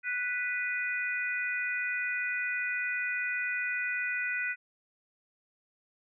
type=harmonic tone; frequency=493.9 Hz; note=B4; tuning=in tune; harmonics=3 / 4 / 5; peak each=-33 / -34 / -35 dBFS; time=0.03-4.56 s; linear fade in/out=50 ms; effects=none